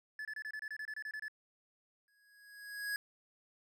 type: tone bursts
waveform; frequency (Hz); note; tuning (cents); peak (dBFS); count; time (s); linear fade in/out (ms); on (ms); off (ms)
triangle; 1729; A6; -31; -38; 13; 0.19-1.282; 2; 60; 26
type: tone with exponential growth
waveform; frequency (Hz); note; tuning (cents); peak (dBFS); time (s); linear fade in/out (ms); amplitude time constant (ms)
square; 1661.2; G#6; 0; -34; 2.08-2.96; 1; 190
effects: none